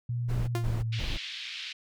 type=tone with pitch glide; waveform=sine; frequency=120 to 113.26 Hz; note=B2 to A#2; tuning=-49 to -49 cents; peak=-28 dBFS; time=0.09-1 s; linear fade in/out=5 ms; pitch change=-100 cents; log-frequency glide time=0.52-0.67 s
type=noise bursts; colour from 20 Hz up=brown; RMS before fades=-32 dBFS; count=3; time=0.28-1.18 s; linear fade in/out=20 ms; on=200 ms; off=150 ms
type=tone with exponential decay; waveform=sawtooth; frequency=349.2 Hz; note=F4; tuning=in tune; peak=-24 dBFS; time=0.55-0.73 s; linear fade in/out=1 ms; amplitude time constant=38 ms
type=band-pass noise; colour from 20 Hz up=pink; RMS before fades=-39 dBFS; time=0.92-1.73 s; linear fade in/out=10 ms; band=2400 to 4100 Hz; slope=24 dB/octave
effects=none